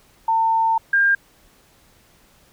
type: tone pair in turn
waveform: sine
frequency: 900 / 1603.6 Hz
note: A5 / G6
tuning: +39 / +39 cents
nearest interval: minor seventh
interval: 1000 cents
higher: second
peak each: -15 / -13 dBFS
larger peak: second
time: 0.28-0.78 / 0.93-1.15 s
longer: first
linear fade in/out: 5 ms
effects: pink hiss -55 dBFS RMS until 2.52 s